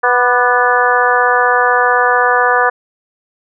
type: harmonic tone with a mistuned harmonic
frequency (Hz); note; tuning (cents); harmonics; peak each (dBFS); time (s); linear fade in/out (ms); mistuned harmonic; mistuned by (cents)
246.9; B3; 0; 2 / 3 / 4 / 5 / 6 / 7; -16 / -16 / -16 / -16 / -16 / -16; 0.03-2.7; 10; 5; -45
effects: none